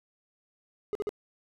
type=tone bursts; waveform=triangle; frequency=415.3 Hz; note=G#4; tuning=in tune; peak=-26 dBFS; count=3; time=0.93-1.092 s; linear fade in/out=0 ms; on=22 ms; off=48 ms; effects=none